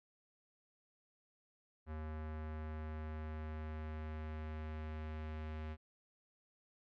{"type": "tone with low-pass filter sweep", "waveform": "square", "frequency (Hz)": 77.78, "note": "D#2", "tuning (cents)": 0, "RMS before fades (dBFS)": -44, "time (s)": [1.86, 5.77], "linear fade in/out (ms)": 50, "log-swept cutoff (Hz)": [1600, 2500], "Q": 1.2, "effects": []}